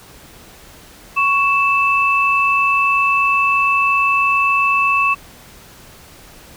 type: tone pair together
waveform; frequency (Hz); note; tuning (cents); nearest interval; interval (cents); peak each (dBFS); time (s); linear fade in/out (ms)
sine; 1111.6 / 2637; C#6 / E7; +4 / 0; octave + minor third; 1496; -15; 1.16-5.15; 20
effects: pink hiss -42 dBFS RMS until 6.56 s